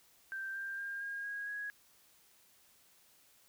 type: tone with pitch steps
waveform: sine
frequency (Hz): 1568 / 1586.2 / 1604.7 / 1623.3 / 1642.2 / 1661.2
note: G6 / G6 / G6 / G#6 / G#6 / G#6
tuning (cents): 0 / +20 / +40 / -40 / -20 / 0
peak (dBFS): -38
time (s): 0.32-1.7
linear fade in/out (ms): 0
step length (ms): 230
effects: white hiss -66 dBFS RMS until 3.48 s